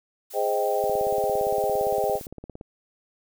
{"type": "noise", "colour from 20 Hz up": "blue", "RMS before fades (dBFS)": -42, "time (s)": [0.3, 2.27], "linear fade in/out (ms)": 10}
{"type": "chord", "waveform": "sine", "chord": "Ab major seventh", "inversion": "none", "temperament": "equal with one note detuned", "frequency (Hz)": [415.3, 523.3, 629.5, 784], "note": ["Ab4", "C5", "Eb5", "G5"], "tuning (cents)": [0, 0, 20, 0], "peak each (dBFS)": -27, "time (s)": [0.33, 2.2], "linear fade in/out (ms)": 50}
{"type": "click train", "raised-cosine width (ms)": 2, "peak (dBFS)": -25, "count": 32, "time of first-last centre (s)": [0.84, 2.611], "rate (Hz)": 17.5}
{"effects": []}